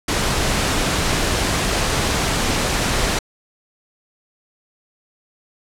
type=noise; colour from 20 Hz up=pink; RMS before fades=-19 dBFS; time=0.08-3.19 s; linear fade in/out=5 ms; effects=low-pass 9000 Hz 12 dB/octave